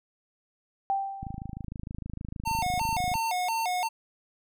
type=tone with exponential decay; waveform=sine; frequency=784 Hz; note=G5; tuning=in tune; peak=-22 dBFS; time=0.9-1.64 s; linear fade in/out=0 ms; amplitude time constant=160 ms
type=click train; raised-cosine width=5 ms; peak=-24 dBFS; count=52; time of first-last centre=1.23-3.155 s; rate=26.5 Hz
type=tone with vibrato; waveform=square; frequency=810 Hz; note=G#5; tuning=43 cents flat; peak=-27 dBFS; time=2.45-3.89 s; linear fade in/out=20 ms; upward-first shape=square; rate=2.9 Hz; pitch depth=190 cents each way
effects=none